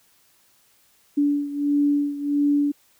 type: beating tone pair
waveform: sine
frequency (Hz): 288 / 289.5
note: D4 / D4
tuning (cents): -34 / -25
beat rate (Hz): 1.5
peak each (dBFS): -20 / -24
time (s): 1.17-2.72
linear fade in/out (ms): 10
effects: white hiss -60 dBFS RMS until 2.99 s